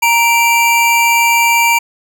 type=tone pair together; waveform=square; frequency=932.3 / 2340 Hz; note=A#5 / D7; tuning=0 / -7 cents; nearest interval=octave + major third; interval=1593 cents; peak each=-12 dBFS; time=0.02-1.79 s; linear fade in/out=10 ms; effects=none